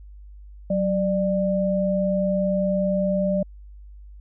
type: tone pair together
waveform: sine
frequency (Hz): 187.54 / 595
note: F#3 / D5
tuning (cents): +24 / +22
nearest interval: octave + minor sixth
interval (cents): 1998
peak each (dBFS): -22 / -22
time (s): 0.7-3.43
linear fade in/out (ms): 5
effects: added 50 Hz sine -40 dBFS peak until 4.2 s